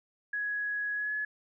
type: tone with pitch glide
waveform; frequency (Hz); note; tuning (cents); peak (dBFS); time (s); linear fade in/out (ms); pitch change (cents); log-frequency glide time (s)
sine; 1672 to 1701.2; G#6 to G#6; +11 to +41; -30; 0.33-1.25; 5; +30; 0.94-1.13
effects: none